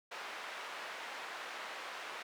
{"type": "band-pass noise", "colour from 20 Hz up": "white", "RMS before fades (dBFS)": -45, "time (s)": [0.11, 2.23], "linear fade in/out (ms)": 10, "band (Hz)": [560, 2100], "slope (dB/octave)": 12, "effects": []}